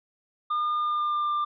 triangle tone with pitch glide, 1211 to 1190.9 Hz, D#6 to D6, -47 to +24 cents, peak -22 dBFS, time 0.5-1.45 s, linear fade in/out 10 ms, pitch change -29 cents, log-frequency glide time 0.77-1.33 s, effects resampled to 11025 Hz

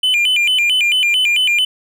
triangle tone with vibrato, 2692 Hz, E7, 36 cents sharp, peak -10 dBFS, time 0.03-1.65 s, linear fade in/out 5 ms, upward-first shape square, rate 4.5 Hz, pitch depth 200 cents each way, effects none

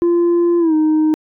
sine tone with pitch glide, 344.6 to 310.6 Hz, F4 to D#4, -23 to -3 cents, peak -8 dBFS, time 0.02-1.14 s, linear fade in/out 0 ms, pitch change -180 cents, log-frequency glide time 0.59-0.74 s, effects tanh soft clip ceiling -10 dBFS

